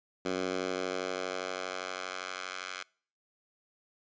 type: tone with high-pass filter sweep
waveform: 10% pulse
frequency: 92.5 Hz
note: F#2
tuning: in tune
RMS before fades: -36 dBFS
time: 0.25-2.83 s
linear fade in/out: 5 ms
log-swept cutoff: 270 to 1500 Hz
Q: 0.98
effects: noise-tail reverb RT60 0.5 s tail -25 dB re dry + resampled to 16000 Hz